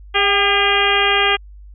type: harmonic tone with a mistuned harmonic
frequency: 403.7 Hz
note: G#4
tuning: 49 cents flat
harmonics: 1 / 2 / 3 / 4 / 5 / 6 / 7 / 8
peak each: -21 / -21 / -21 / -21 / -21 / -21 / -21 / -21 dBFS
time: 0.14-1.37 s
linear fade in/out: 20 ms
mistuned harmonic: 2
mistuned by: -41 cents
effects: added 50 Hz sine -36 dBFS peak until 1.74 s